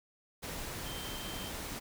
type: tone in noise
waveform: sine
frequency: 3136 Hz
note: G7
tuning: in tune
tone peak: -46 dBFS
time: 0.85-1.51 s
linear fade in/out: 20 ms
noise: pink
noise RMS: -41 dBFS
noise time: 0.42-1.8 s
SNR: -8 dB
effects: none